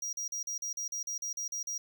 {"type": "tone bursts", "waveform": "square", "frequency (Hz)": 5730, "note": "F8", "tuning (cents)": 44, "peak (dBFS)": -34, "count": 12, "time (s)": [0.02, 1.78], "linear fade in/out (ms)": 5, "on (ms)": 110, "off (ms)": 40, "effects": []}